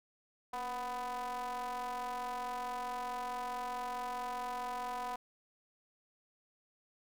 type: ring-modulated tone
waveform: square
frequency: 126.9 Hz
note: B2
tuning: 47 cents sharp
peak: -35 dBFS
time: 0.53-5.16 s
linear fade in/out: 5 ms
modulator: 866 Hz
effects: none